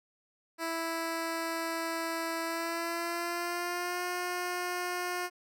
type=tone with pitch glide; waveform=10% pulse; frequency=329.6 to 357.4 Hz; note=E4 to F4; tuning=0 to +40 cents; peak=-24 dBFS; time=0.58-5.3 s; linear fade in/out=50 ms; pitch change=+140 cents; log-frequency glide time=2.44-4.03 s; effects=none